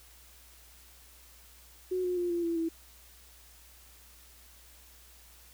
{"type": "tone with pitch steps", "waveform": "sine", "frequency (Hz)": [367.9, 359.7, 351.7, 343.9, 336.2, 328.7], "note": ["F#4", "F#4", "F4", "F4", "E4", "E4"], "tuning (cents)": [-10, -49, 12, -27, 34, -5], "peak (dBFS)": -28, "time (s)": [1.91, 2.69], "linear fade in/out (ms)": 10, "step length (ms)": 130, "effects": ["added 60 Hz sine -58 dBFS peak until 5.53 s", "white hiss -57 dBFS RMS until 5.53 s"]}